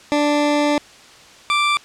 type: tone pair in turn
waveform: 20% pulse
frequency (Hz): 293.7 / 1174.8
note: D4 / D6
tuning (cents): 0 / 0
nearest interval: 2 octaves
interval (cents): 2400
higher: second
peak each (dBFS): -10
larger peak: neither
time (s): 0.12-0.78 / 1.5-1.77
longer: first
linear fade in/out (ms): 0
effects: white hiss -44 dBFS RMS until 1.84 s + low-pass 6000 Hz 12 dB/octave

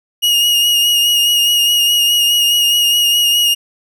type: tone with vibrato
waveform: 40% pulse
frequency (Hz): 2870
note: F7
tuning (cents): +47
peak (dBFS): -9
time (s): 0.22-3.55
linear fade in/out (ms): 20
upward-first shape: sine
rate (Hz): 4.8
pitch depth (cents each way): 24
effects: none

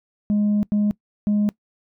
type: tone bursts at uneven times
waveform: sine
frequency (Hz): 207.7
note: G#3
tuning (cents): 0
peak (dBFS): -14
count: 3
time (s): 0.3-0.63 / 0.72-0.91 / 1.27-1.49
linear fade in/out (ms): 0
effects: noise-tail reverb RT60 0.1 s tail -23 dB re dry + tanh soft clip ceiling -15 dBFS

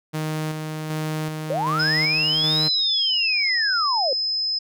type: tone with tremolo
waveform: sawtooth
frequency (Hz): 155.56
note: D#3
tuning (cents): 0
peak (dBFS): -20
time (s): 0.13-2.69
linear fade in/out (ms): 20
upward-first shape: square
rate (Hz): 1.3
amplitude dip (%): 35
type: linear two-way sweep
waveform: sine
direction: up then down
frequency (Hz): 493.9 to 4122 to 493.9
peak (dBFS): -21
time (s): 1.5-4.13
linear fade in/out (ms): 2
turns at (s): 2.67
type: tone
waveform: sine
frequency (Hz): 5100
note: D#8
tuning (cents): +42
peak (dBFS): -21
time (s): 1.79-4.59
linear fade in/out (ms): 10
effects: none

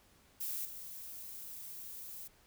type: noise with level steps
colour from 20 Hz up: violet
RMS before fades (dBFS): -39 / -47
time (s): 0.4-2.28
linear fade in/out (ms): 10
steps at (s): 0.65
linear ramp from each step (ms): 2
effects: pink hiss -66 dBFS RMS until 2.46 s

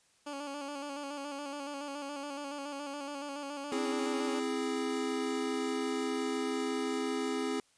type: tone with vibrato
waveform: 15% pulse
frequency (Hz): 284.2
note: C#4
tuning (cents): +43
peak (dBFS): -32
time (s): 0.26-4.4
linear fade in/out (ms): 10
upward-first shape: square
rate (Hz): 7.1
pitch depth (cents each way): 42
type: chord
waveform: square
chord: C augmented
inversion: none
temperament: equal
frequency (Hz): 261.6 / 329.6 / 415.3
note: C4 / E4 / G#4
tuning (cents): 0 / 0 / 0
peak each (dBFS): -36 / -39 / -36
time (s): 3.72-7.6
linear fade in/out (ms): 2
effects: white hiss -68 dBFS RMS until 7.77 s + resampled to 22050 Hz

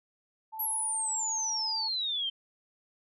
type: tone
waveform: sine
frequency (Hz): 880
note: A5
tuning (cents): 0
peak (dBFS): -38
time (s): 0.52-1.89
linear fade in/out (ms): 20
type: exponential sweep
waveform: sine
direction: down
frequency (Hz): 11840 to 3098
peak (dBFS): -29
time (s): 0.59-2.3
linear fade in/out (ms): 10
effects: none

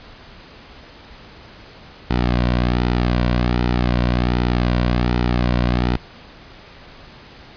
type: tone with flanger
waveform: sawtooth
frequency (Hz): 60.6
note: B1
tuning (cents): -32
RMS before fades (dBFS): -18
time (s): 2.1-5.97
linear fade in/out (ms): 5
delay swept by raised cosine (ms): 1.8 to 2.37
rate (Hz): 1.3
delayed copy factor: -0.55
effects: pink hiss -42 dBFS RMS until 7.56 s + resampled to 11025 Hz

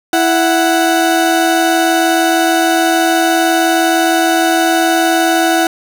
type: tone pair together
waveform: 30% pulse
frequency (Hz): 330.8 / 741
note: E4 / F#5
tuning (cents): +6 / +2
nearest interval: octave + major second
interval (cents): 1396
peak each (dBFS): -10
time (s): 0.13-5.67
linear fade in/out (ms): 2
effects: none

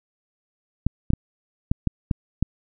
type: clicks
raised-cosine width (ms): 5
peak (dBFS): -7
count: 7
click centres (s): 0.866 / 1.104 / 1.135 / 1.715 / 1.873 / 2.112 / 2.426
effects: none

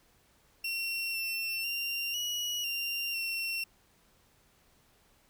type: tone with pitch steps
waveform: 30% pulse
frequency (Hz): 2726 / 2701 / 2773 / 2914 / 2777 / 2719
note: F7 / E7 / F7 / F#7 / F7 / F7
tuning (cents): -43 / +42 / -13 / -27 / -10 / -47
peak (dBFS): -29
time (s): 0.64-3.64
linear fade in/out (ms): 5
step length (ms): 500
effects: pink hiss -66 dBFS RMS until 5.29 s

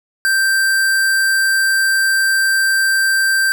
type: tone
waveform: square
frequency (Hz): 1568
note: G6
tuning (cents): 0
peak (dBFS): -13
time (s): 0.25-3.52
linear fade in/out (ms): 0
effects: none

